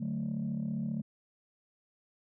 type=chord; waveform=sine; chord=D major; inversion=none; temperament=equal; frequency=146.83 / 185 / 220 Hz; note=D3 / F#3 / A3; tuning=0 / 0 / 0 cents; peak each=-36 / -36 / -33 dBFS; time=0-1.02 s; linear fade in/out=10 ms; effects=tanh soft clip ceiling -27 dBFS